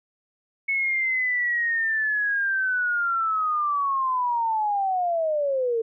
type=linear sweep; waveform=sine; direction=down; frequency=2206 to 443.1 Hz; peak=-21 dBFS; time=0.68-5.82 s; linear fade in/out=10 ms; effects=none